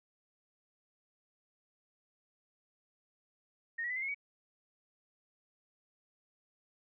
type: tone with pitch steps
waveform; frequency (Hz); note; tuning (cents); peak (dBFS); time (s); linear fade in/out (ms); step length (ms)
sine; 1850 / 1925.2 / 2004 / 2085 / 2170 / 2258; A#6 / B6 / B6 / C7 / C#7 / C#7; -14 / -45 / +25 / -7 / -37 / +31; -34; 3.78-4.146; 10; 61
effects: none